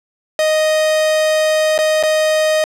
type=tone with dropouts; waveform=45% pulse; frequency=622.3 Hz; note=D#5; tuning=in tune; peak=-12 dBFS; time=0.39-2.64 s; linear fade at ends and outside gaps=1 ms; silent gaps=1.779-1.788 / 2.028-2.035 s; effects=low-pass 10000 Hz 12 dB/octave + 9-bit